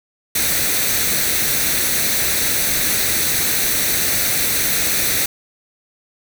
white noise with comb filter, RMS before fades -18 dBFS, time 0.35-5.26 s, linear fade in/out 5 ms, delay 0.49 ms, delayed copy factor +0.55, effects none

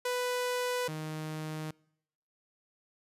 sawtooth tone pair in turn, 495.7 / 155.69 Hz, B4 / D#3, +6 / +1 cents, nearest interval octave + minor sixth, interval 2005 cents, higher first, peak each -26 / -32 dBFS, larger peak first, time 0.05-0.88 / 0.88-1.71 s, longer neither, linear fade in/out 5 ms, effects noise-tail reverb RT60 0.8 s tail -26 dB re dry + resampled to 32000 Hz

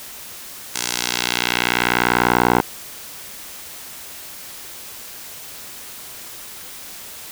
10% pulse tone with band-pass filter sweep, 60.2 Hz, B1, 44 cents flat, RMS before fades -19 dBFS, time 0.74-2.61 s, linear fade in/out 10 ms, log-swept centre 7400 to 820 Hz, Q 1, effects white hiss -36 dBFS RMS until 7.31 s

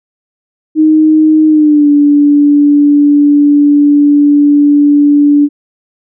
sine tone with pitch glide, 311.1 to 290.3 Hz, D#4 to D4, 0 to -20 cents, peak -3 dBFS, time 0.75-5.49 s, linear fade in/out 50 ms, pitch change -120 cents, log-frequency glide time 1.47-1.89 s, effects none

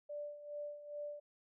sine tone with tremolo, 587.3 Hz, D5, in tune, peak -40 dBFS, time 0.09-1.2 s, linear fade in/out 10 ms, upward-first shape sine, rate 2.4 Hz, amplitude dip 70%, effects none

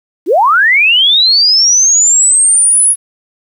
sine linear sweep, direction up, 277.9 to 10548 Hz, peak -5 dBFS, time 0.26-2.96 s, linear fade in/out 50 ms, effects 7-bit

